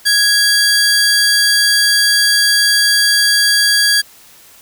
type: tone pair together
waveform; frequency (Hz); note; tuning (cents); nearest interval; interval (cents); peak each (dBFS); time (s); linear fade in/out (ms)
35% pulse; 1661.2 / 4699; G#6 / D8; 0 / 0; octave + tritone; 1800; -11; 0.05-4.02; 20
effects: white hiss -43 dBFS RMS until 4.61 s